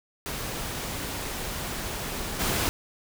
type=noise with level steps; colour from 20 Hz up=pink; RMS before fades=-33 / -26 dBFS; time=0.26-2.69 s; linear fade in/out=0 ms; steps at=2.39 s; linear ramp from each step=20 ms; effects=none